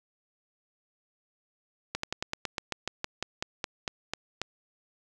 slowing click train, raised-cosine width 0.2 ms, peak -13 dBFS, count 16, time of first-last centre 1.95-4.416 s, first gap 84 ms, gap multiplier 1.09, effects none

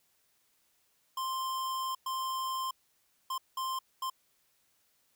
square tone bursts at uneven times, 1048 Hz, C6, 2 cents sharp, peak -33 dBFS, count 5, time 1.17-1.95 / 2.06-2.71 / 3.3-3.38 / 3.57-3.79 / 4.02-4.1 s, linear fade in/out 5 ms, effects white hiss -72 dBFS RMS until 5.15 s

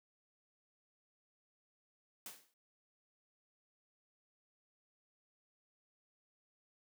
white noise with exponential decay, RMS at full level -45 dBFS, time 2.26-2.54 s, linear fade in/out 2 ms, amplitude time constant 60 ms, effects high-pass 150 Hz 12 dB/octave

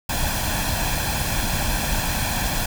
pink noise with comb filter, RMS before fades -23 dBFS, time 0.09-2.66 s, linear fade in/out 5 ms, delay 1.2 ms, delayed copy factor +0.65, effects none

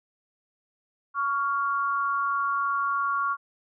sine tone pair together, 1119.3 / 1396 Hz, C#6 / F6, +16 / -1 cents, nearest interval major third, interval 383 cents, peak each -25 / -28 dBFS, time 1.14-3.37 s, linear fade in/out 50 ms, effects none

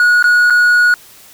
triangle tone with dropouts, 1454 Hz, F#6, 31 cents flat, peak -5 dBFS, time 0-0.94 s, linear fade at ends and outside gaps 1 ms, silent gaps 0.226-0.241 / 0.5-0.505 s, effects white hiss -41 dBFS RMS until 1.33 s

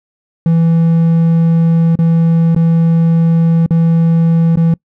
triangle tone with dropouts, 165.5 Hz, E3, 7 cents sharp, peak -5 dBFS, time 0.46-4.74 s, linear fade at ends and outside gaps 2 ms, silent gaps 1.955-1.989 / 2.548-2.562 / 3.662-3.707 / 4.557-4.572 s, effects noise-tail reverb RT60 0.1 s tail -25 dB re dry

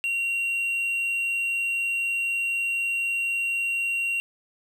triangle tone, 2752 Hz, F7, 26 cents flat, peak -22 dBFS, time 0.04-4.2 s, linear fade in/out 0 ms, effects none

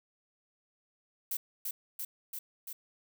violet noise with echo, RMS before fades -34 dBFS, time 1.31-1.37 s, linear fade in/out 5 ms, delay 340 ms, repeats 4, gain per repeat -2 dB, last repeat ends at 2.73 s, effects none

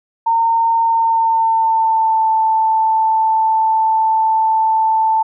sine tone with pitch glide, 914 to 883.9 Hz, A#5 to A5, -34 to +8 cents, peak -11 dBFS, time 0.26-5.23 s, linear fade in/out 10 ms, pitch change -58 cents, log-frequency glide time 0.82-2.3 s, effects none

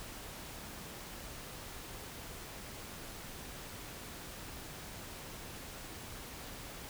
silence, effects pink hiss -47 dBFS RMS until 6.89 s

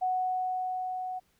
sine tone with level ramp, 740 Hz, F#5, in tune, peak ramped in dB -25 to -33 dBFS, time 0.01-1.2 s, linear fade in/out 20 ms, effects pink hiss -70 dBFS RMS until 1.39 s

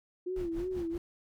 sine tone with vibrato, 351.1 Hz, F4, 9 cents sharp, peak -32 dBFS, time 0.26-0.98 s, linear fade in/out 10 ms, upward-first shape sine, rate 2.8 Hz, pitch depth 110 cents each way
brown noise with tremolo, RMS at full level -40 dBFS, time 0.36-0.98 s, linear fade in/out 2 ms, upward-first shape triangle, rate 5.2 Hz, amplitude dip 100%
effects none

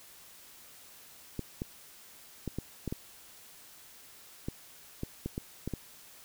clicks, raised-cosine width 3 ms, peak -21 dBFS, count 12, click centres 1.393 / 1.619 / 2.477 / 2.586 / 2.877 / 2.925 / 4.485 / 5.034 / 5.26 / 5.379 / 5.676 / 5.737 s, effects white hiss -54 dBFS RMS until 6.24 s

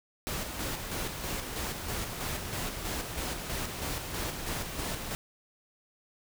pink noise with tremolo, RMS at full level -34 dBFS, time 0.27-5.15 s, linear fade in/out 0 ms, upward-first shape square, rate 3.1 Hz, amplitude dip 40%, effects none

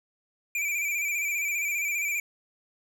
square tone with vibrato, 2349 Hz, D7, in tune, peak -27 dBFS, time 0.55-2.2 s, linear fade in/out 2 ms, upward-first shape square, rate 15 Hz, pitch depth 40 cents each way, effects none

